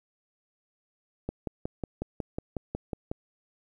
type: click train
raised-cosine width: 2 ms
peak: -18 dBFS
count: 11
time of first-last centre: 1.29-3.115 s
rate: 5.48 Hz
effects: 10-bit